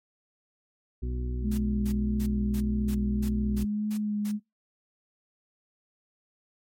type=harmonic tone; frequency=61.74 Hz; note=B1; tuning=in tune; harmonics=1 / 2 / 3 / 4 / 5 / 6; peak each=-29 / -38 / -49 / -40 / -53 / -43 dBFS; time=1.02-3.65 s; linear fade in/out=10 ms
type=tone with vibrato; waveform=sine; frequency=210 Hz; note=G#3; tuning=19 cents sharp; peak=-26 dBFS; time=1.42-4.4 s; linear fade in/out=50 ms; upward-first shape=sine; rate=1.7 Hz; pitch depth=19 cents each way
type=noise bursts; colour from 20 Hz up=white; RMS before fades=-44 dBFS; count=9; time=1.51-4.318 s; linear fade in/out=10 ms; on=72 ms; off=270 ms
effects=noise-tail reverb RT60 0.2 s tail -25 dB re dry + MP3 64 kbps